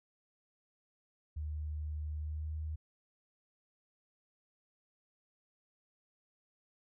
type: tone with pitch glide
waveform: sine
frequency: 76 to 77.69 Hz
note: D#2 to D#2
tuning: -40 to -2 cents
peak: -36 dBFS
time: 1.36-2.76 s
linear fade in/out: 10 ms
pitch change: +38 cents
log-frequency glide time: 2.17-2.56 s
effects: none